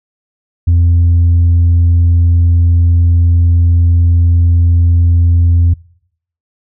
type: tone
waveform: sine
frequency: 85.5 Hz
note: F2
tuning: 36 cents flat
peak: -3 dBFS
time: 0.67-5.74 s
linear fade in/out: 10 ms
effects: noise-tail reverb RT60 0.7 s tail -26 dB re dry + tanh soft clip ceiling -4 dBFS